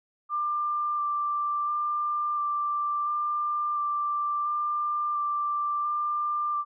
sine tone with vibrato, 1185 Hz, D6, 15 cents sharp, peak -25 dBFS, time 0.29-6.65 s, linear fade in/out 50 ms, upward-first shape square, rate 0.72 Hz, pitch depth 10 cents each way, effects none

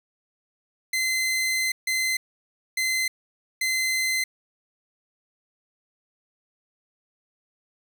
sawtooth tone bursts at uneven times, 2060 Hz, C7, 28 cents flat, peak -19 dBFS, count 4, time 0.93-1.72 / 1.87-2.17 / 2.77-3.08 / 3.61-4.24 s, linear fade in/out 5 ms, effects none

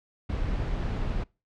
brown noise, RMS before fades -29 dBFS, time 0.29-1.24 s, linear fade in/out 10 ms, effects noise-tail reverb RT60 0.3 s tail -25 dB re dry + low-pass 4000 Hz 12 dB/octave

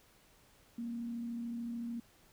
sine tone with frequency modulation, 234.6 Hz, A#3, 11 cents sharp, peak -37 dBFS, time 0.78-2 s, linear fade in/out 5 ms, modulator 33.6 Hz, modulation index 0.23, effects pink hiss -65 dBFS RMS until 2.32 s

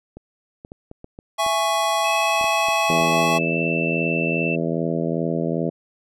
clicks, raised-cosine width 2 ms, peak -24 dBFS, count 12, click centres 0.17 / 0.649 / 0.719 / 0.914 / 1.044 / 1.189 / 1.464 / 2.412 / 2.442 / 2.686 / 2.905 / 3.011 s
square chord, C# minor, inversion first, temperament just, 665.2 / 831.5 / 1108.7 Hz, E5 / G#5 / C#6, +16 / +2 / 0 cents, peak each -24 dBFS, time 1.38-3.39 s, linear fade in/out 20 ms
sine tone with pitch glide, 2570 to 2661 Hz, E7 to E7, -45 to +16 cents, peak -24 dBFS, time 2.04-4.56 s, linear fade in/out 10 ms, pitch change +61 cents, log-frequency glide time 2.99-3.59 s
harmonic tone, 82.5 Hz, E2, 2 cents sharp, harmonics 2 / 3 / 4 / 5 / 6 / 7 / 8, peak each -25 / -27 / -28 / -29 / -30 / -30 / -31 dBFS, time 2.89-5.7 s, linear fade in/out 10 ms
effects low-pass 12000 Hz 12 dB/octave

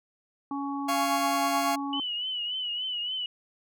harmonic tone, 279.5 Hz, C#4, 14 cents sharp, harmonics 1 / 3 / 4, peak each -31 / -36 / -37 dBFS, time 0.51-2 s, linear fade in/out 2 ms
40% pulse chord, Db major, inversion first, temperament just, 693 / 831.5 / 1108.7 Hz, F5 / Ab5 / Db6, -14 / +2 / 0 cents, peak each -28 / -31 / -29 dBFS, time 0.88-1.76 s, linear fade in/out 10 ms
sine tone with vibrato, 2960 Hz, F#7, in tune, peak -29 dBFS, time 1.93-3.26 s, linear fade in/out 2 ms, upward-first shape triangle, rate 3.5 Hz, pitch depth 77 cents each way
effects none

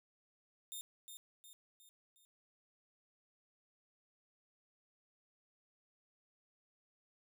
10% pulse tone with echo, 3635 Hz, A#7, 44 cents flat, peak -36 dBFS, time 0.72-0.81 s, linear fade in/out 0 ms, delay 360 ms, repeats 4, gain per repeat -6 dB, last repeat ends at 2.25 s, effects none

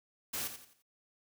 white noise with echo, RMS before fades -37 dBFS, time 0.33-0.48 s, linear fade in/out 10 ms, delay 86 ms, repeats 4, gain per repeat -9 dB, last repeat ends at 0.824 s, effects none

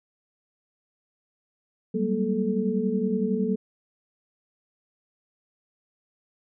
sine tone cluster, 189.7 / 200.5 / 234 / 435.2 Hz, F#3 / G3 / A#3 / A4, +43 / +39 / +7 / -19 cents, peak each -28 dBFS, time 1.94-3.56 s, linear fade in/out 10 ms, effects none

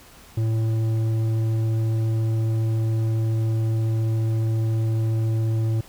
square tone with low-pass filter, 111.6 Hz, A2, 25 cents sharp, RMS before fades -22 dBFS, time 0.37-5.81 s, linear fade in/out 5 ms, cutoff 350 Hz, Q 0.58, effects pink hiss -48 dBFS RMS until 5.88 s

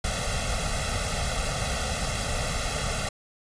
pink noise with comb filter, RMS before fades -28 dBFS, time 0.04-3.09 s, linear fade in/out 5 ms, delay 1.5 ms, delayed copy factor +0.95, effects resampled to 22050 Hz

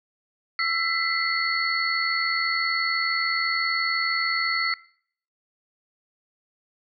sine tone cluster, 1337 / 1985 / 2065 / 4408 Hz, E6 / B6 / C7 / C#8, +24 / +8 / -23 / -11 cents, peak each -27 dBFS, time 0.59-4.74 s, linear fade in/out 2 ms, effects noise-tail reverb RT60 0.6 s tail -22 dB re dry + MP3 96 kbps

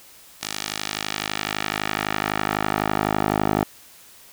10% pulse tone with band-pass filter sweep, 51.91 Hz, G#1, in tune, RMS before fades -25 dBFS, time 0.41-3.64 s, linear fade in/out 10 ms, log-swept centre 6000 to 630 Hz, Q 0.79, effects white hiss -48 dBFS RMS until 4.32 s

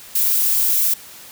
violet noise, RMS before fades -17 dBFS, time 0.15-0.94 s, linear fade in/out 5 ms, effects white hiss -40 dBFS RMS until 1.31 s

